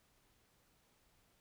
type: silence
effects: pink hiss -73 dBFS RMS until 1.4 s